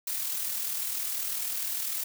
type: noise with amplitude modulation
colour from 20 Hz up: blue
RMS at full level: -30 dBFS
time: 0.07-2.04 s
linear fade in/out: 5 ms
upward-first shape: sine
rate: 40 Hz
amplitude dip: 45%
effects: none